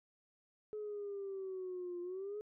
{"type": "exponential two-way sweep", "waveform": "sine", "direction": "down then up", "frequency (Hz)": [427.3, 349.2, 427.3], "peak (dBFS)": -39, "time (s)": [0.73, 2.41], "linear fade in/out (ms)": 0, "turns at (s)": 2.01, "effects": ["tanh soft clip ceiling -36 dBFS"]}